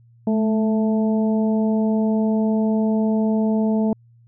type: harmonic tone with a mistuned harmonic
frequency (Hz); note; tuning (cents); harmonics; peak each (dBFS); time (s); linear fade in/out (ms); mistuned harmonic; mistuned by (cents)
220; A3; 0; 1 / 2 / 3 / 4; -17 / -26 / -28 / -34; 0.27-3.93; 2; 1; -29
effects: added 117 Hz sine -49 dBFS peak until 4.27 s